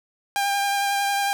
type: tone with vibrato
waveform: sawtooth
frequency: 800 Hz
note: G5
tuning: 35 cents sharp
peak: -17 dBFS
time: 0.36-1.33 s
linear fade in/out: 0 ms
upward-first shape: triangle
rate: 11 Hz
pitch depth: 18 cents each way
effects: none